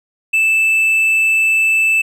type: tone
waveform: triangle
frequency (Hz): 2637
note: E7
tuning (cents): 0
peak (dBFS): -9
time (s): 0.33-2.02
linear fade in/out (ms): 10
effects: none